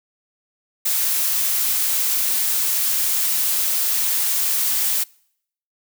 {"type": "noise", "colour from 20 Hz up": "blue", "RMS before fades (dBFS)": -20, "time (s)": [0.85, 5.04], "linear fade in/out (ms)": 10, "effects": ["noise-tail reverb RT60 0.7 s tail -26 dB re dry"]}